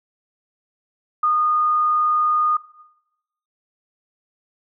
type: tone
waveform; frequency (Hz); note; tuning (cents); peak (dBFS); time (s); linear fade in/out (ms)
sine; 1227; D#6; -25; -15; 1.23-2.57; 5
effects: noise-tail reverb RT60 0.9 s tail -18 dB re dry